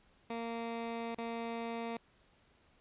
15% pulse tone with dropouts, 231.1 Hz, A#3, 15 cents flat, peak -31 dBFS, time 0.3-1.97 s, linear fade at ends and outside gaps 2 ms, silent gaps 1.148-1.183 s, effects pink hiss -68 dBFS RMS until 2.8 s + resampled to 8000 Hz

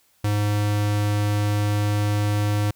square tone, 103.83 Hz, G#2, in tune, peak -20 dBFS, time 0.24-2.71 s, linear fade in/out 5 ms, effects white hiss -62 dBFS RMS until 2.75 s

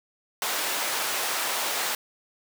pink high-pass noise, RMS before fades -28 dBFS, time 0.42-1.95 s, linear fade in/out 2 ms, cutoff 680 Hz, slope 12 dB/octave, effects none

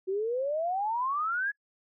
sine exponential sweep, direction up, 369.1 to 1701 Hz, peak -27 dBFS, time 0.07-1.52 s, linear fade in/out 20 ms, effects noise-tail reverb RT60 0.1 s tail -26 dB re dry

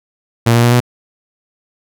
sawtooth tone with pitch steps, 116.4 / 118.3 / 120.23 / 122.19 Hz, A#2 / A#2 / B2 / B2, -2 / +26 / -46 / -18 cents, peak -4 dBFS, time 0.46-0.804 s, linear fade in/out 10 ms, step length 86 ms, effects none

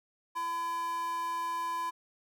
square tone with high-pass filter, 336.8 Hz, E4, 37 cents sharp, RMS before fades -34 dBFS, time 0.35-1.91 s, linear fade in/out 20 ms, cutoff 930 Hz, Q 7.6, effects none

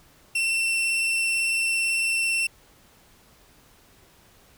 40% pulse tone with vibrato, 2698 Hz, E7, 40 cents sharp, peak -21 dBFS, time 0.35-2.47 s, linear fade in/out 5 ms, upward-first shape square, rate 18 Hz, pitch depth 11 cents each way, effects pink hiss -56 dBFS RMS until 4.57 s

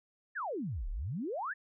sine exponential two-way sweep, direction down then up, 1864.7 to 32.46 to 1864.7 Hz, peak -34 dBFS, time 0.35-1.54 s, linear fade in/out 20 ms, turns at 0.89 s, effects none

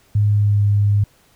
sine tone with pitch glide, 103.83 to 102.34 Hz, G#2 to G#2, 0 to -25 cents, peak -12 dBFS, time 0.15-1.04 s, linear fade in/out 5 ms, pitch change -25 cents, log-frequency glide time 0.31-0.62 s, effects pink hiss -55 dBFS RMS until 1.35 s

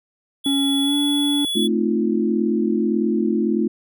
square tone, 3400 Hz, G#7, 40 cents sharp, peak -22 dBFS, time 0.44-1.68 s, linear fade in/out 20 ms
triangle tone with pitch glide, 277.2 to 287.5 Hz, C#4 to D4, 0 to -37 cents, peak -16 dBFS, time 0.46-1.45 s, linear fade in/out 2 ms, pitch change +63 cents, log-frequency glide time 0.83-0.95 s
sine chord, F dominant seventh, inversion first, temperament equal, 220 / 261.6 / 311.1 / 349.2 Hz, A3 / C4 / Eb4 / F4, 0 / 0 / 0 / 0 cents, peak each -20 / -26 / -24 / -22 dBFS, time 1.55-3.68 s, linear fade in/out 10 ms
effects none

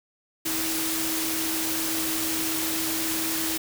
sine tone in noise, 322 Hz, E4, 41 cents flat, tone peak -31 dBFS, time 0.45-3.58 s, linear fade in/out 10 ms, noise white, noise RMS -28 dBFS, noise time 0.45-3.58 s, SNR -6 dB, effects none

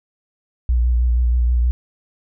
sine tone with vibrato, 60.3 Hz, B1, 41 cents flat, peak -13 dBFS, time 0.69-1.71 s, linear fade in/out 0 ms, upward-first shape sine, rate 6.3 Hz, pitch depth 36 cents each way, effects none

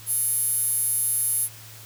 sawtooth tone with high-pass filter, 740 Hz, F#5, in tune, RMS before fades -24 dBFS, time 0.06-1.49 s, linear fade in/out 50 ms, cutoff 11000 Hz, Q 8.5, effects added 110 Hz sine -46 dBFS peak until 1.85 s + white hiss -45 dBFS RMS until 1.85 s

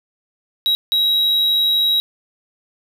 triangle tone bursts at uneven times, 3848 Hz, B7, 46 cents flat, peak -12 dBFS, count 2, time 0.66-0.75 / 0.92-2 s, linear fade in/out 0 ms, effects none

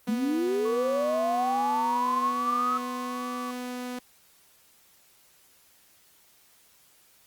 sawtooth tone with pitch glide, 246.9 to 248.5 Hz, B3 to B3, 0 to +11 cents, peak -29 dBFS, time 0.07-3.99 s, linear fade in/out 5 ms, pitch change +11 cents, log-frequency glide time 2.8-2.88 s
sine linear sweep, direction up, 205.5 to 1290 Hz, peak -24 dBFS, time 0.08-2.78 s, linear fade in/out 10 ms
sine tone with vibrato, 1108.7 Hz, C#6, in tune, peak -34 dBFS, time 0.65-3.51 s, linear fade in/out 5 ms, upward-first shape sine, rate 1.2 Hz, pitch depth 76 cents each way
effects white hiss -60 dBFS RMS until 7.26 s + Opus 32 kbps

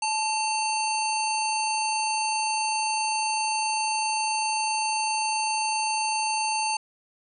harmonic tone with a mistuned harmonic, 900 Hz, A5, 39 cents sharp, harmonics 1 / 3 / 5 / 7 / 9 / 10, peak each -26 / -31 / -33 / -34 / -36 / -36 dBFS, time 0.02-6.77 s, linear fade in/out 5 ms, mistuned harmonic 1, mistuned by -54 cents, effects none

